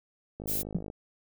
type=click train; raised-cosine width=2 ms; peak=-26 dBFS; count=27; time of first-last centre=0.4-0.901 s; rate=51.9 Hz
type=noise; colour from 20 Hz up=violet; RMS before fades=-31 dBFS; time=0.47-0.63 s; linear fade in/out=20 ms
type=tone with exponential decay; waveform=sine; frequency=172.1 Hz; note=F3; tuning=25 cents flat; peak=-21 dBFS; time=0.75-0.82 s; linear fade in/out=2 ms; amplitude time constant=15 ms
effects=none